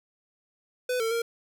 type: tone with pitch steps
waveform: square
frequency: 500 / 450.8 / 464 Hz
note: B4 / A4 / A#4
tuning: +21 / +42 / -8 cents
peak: -26 dBFS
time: 0.89-1.22 s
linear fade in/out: 5 ms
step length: 110 ms
effects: none